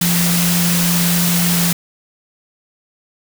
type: tone in noise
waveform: sine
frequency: 173.6 Hz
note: F3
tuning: 10 cents flat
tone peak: -15 dBFS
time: 0.01-1.73 s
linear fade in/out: 5 ms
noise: white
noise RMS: -18 dBFS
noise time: 0.01-1.73 s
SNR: 0 dB
effects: none